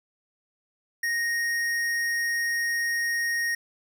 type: tone with tanh clipping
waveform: sine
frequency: 1864.7 Hz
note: A#6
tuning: in tune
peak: -26 dBFS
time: 1.03-3.55 s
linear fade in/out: 5 ms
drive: 16 dB
effects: none